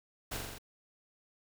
pink noise with echo, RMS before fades -38 dBFS, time 0.31-0.37 s, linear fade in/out 10 ms, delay 43 ms, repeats 5, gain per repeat -2 dB, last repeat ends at 0.585 s, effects none

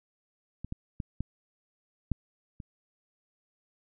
clicks, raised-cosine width 5 ms, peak -25 / -22 / -21 / -19 / -15 / -29 dBFS, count 6, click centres 0.646 / 0.724 / 1.002 / 1.206 / 2.117 / 2.602 s, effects none

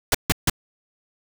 pink noise bursts, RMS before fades -18 dBFS, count 3, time 0.12-0.498 s, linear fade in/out 2 ms, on 26 ms, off 150 ms, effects none

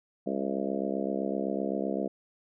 harmonic tone with a mistuned harmonic, 67.8 Hz, C#2, 38 cents flat, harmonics 3 / 4 / 5 / 6 / 7 / 8 / 9 / 10, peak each -34 / -35 / -36 / -37 / -37 / -38 / -39 / -39 dBFS, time 0.26-2.08 s, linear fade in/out 10 ms, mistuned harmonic 10, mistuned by -23 cents, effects none

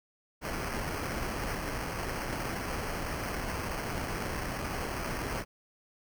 pink noise with sample-and-hold, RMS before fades -35 dBFS, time 0.41-5.45 s, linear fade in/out 50 ms, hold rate 3675 Hz, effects none

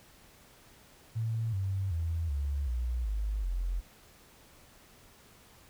sine tone with pitch steps, 112.8 / 96.51 / 82.57 / 70.65 / 60.45 / 51.72 / 44.25 Hz, A2 / G2 / E2 / C#2 / B1 / G#1 / F1, +44 / -27 / +3 / +34 / -36 / -6 / +23 cents, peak -29 dBFS, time 1.15-3.81 s, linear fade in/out 20 ms, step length 380 ms, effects pink hiss -58 dBFS RMS until 5.69 s

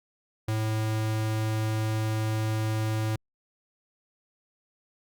square tone, 109.3 Hz, A2, 11 cents flat, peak -26 dBFS, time 0.48-3.16 s, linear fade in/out 5 ms, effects Opus 48 kbps

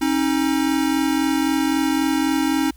square tone pair together, 271.3 / 315.1 Hz, C#4 / D#4, -37 / +22 cents, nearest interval minor third, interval 259 cents, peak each -21 dBFS, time 0.01-2.71 s, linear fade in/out 10 ms, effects added 60 Hz sine -44 dBFS peak until 2.76 s + white hiss -57 dBFS RMS until 2.76 s

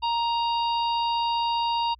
harmonic tone, 935 Hz, A#5, 5 cents sharp, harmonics 1 / 3 / 4 / 5, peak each -23 / -33 / -35 / -37 dBFS, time 0.02-1.95 s, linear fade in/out 20 ms, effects added 60 Hz sine -52 dBFS peak until 1.99 s

